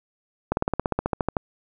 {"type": "slowing click train", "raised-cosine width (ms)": 1, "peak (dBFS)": -8, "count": 14, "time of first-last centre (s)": [0.52, 1.368], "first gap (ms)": 51, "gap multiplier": 1.04, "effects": []}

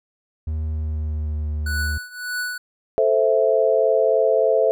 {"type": "tone with pitch glide", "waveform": "triangle", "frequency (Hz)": [78, 75.3], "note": ["D#2", "D2"], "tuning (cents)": [5, 44], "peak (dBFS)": -20, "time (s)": [0.47, 1.98], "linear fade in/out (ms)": 5, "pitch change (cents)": -61, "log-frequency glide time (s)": [0.65, 1.55]}
{"type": "tone with tremolo", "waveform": "square", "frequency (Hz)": 1480, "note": "F#6", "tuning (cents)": 0, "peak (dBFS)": -23, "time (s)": [1.66, 2.58], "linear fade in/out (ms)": 5, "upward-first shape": "triangle", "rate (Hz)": 1.7, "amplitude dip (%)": 90}
{"type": "chord", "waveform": "sine", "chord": "A minor", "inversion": "none", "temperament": "equal", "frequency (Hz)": [440, 523.3, 659.3], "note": ["A4", "C5", "E5"], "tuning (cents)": [0, 0, 0], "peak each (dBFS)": -19, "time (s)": [2.98, 4.71], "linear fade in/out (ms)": 0}
{"effects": []}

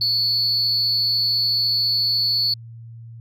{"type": "tone with amplitude modulation", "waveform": "sine", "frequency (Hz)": 4435, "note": "C#8", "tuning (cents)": 0, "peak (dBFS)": -12, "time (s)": [0.01, 2.54], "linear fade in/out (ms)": 5, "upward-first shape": "sine", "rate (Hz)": 234, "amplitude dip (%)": 85, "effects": ["tanh soft clip ceiling -12 dBFS", "added 115 Hz sine -36 dBFS peak until 3.2 s"]}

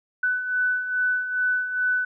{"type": "beating tone pair", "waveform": "sine", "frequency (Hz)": [1495, 1497.4], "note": ["F#6", "F#6"], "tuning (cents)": [17, 20], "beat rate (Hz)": 2.4, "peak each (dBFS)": [-29, -22], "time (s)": [0.23, 2.05], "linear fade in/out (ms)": 5, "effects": []}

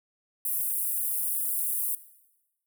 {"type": "high-pass noise", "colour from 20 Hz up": "pink", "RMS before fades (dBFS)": -29, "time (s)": [0.45, 1.95], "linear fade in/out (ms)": 2, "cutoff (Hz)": 9600, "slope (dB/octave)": 48, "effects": ["noise-tail reverb RT60 1.0 s tail -17 dB re dry"]}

